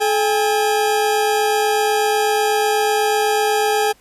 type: tone pair together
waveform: 40% pulse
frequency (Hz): 428.4 / 808.7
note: A4 / G#5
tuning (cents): -46 / -46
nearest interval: major seventh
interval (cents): 1100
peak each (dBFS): -17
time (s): 0-3.93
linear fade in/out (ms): 20
effects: pink hiss -53 dBFS RMS until 4 s + resampled to 32000 Hz